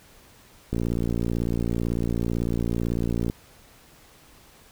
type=click train; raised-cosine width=3 ms; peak=-13 dBFS; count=150; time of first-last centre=0.73-3.299 s; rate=58 Hz; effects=pink hiss -53 dBFS RMS until 4.71 s